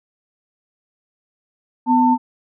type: tone pair together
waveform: sine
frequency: 250 / 895.5 Hz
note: B3 / A5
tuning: +21 / +30 cents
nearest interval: octave + minor seventh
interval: 2209 cents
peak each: -14 dBFS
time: 1.86-2.18 s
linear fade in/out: 50 ms
effects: none